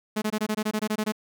sawtooth tone bursts, 214.2 Hz, A3, 46 cents flat, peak -20 dBFS, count 12, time 0.16-1.122 s, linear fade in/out 10 ms, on 60 ms, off 22 ms, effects none

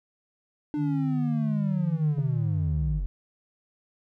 triangle linear sweep, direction down, 299.8 to 42 Hz, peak -24 dBFS, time 0.74-3.06 s, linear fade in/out 0 ms
sine tone with pitch glide, 151 to 152.14 Hz, D3 to D#3, +48 to -39 cents, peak -26 dBFS, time 0.76-3.01 s, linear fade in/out 50 ms, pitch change +13 cents, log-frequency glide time 0.88-2.01 s
clicks, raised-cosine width 2 ms, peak -30 dBFS, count 2, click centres 2.183 / 2.19 s
effects none

